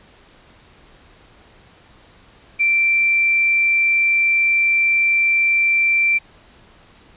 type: tone with quantisation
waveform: sine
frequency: 2349 Hz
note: D7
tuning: in tune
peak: -13 dBFS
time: 2.59-6.19 s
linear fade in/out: 20 ms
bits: 7
effects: pink hiss -49 dBFS RMS until 7.16 s + resampled to 8000 Hz